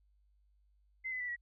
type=tone with pitch steps; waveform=sine; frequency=2063 / 2016 / 1969.8 / 1924.8 Hz; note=C7 / B6 / B6 / B6; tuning=-25 / +35 / -5 / -45 cents; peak=-36 dBFS; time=1.04-1.364 s; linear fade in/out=20 ms; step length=81 ms; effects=added 50 Hz sine -67 dBFS peak until 1.41 s